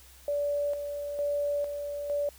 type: tone with tremolo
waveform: sine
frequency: 578 Hz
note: D5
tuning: 28 cents flat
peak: -26 dBFS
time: 0.28-2.29 s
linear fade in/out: 2 ms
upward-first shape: square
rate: 1.1 Hz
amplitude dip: 50%
effects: added 64 Hz sine -55 dBFS peak until 2.38 s + white hiss -55 dBFS RMS until 2.38 s